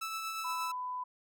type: tone with tremolo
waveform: sawtooth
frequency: 1314 Hz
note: E6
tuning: 6 cents flat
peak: -31 dBFS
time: 0.01-0.72 s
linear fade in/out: 10 ms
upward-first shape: triangle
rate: 8.5 Hz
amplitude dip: 35%
type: tone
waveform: sine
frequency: 1000 Hz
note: B5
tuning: 21 cents sharp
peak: -35 dBFS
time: 0.44-1.04 s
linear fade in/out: 10 ms
effects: none